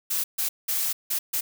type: noise bursts at uneven times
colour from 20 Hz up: blue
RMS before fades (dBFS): -26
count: 5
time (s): 0.1-0.24 / 0.38-0.49 / 0.68-0.93 / 1.1-1.19 / 1.33-1.41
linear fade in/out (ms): 10
effects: none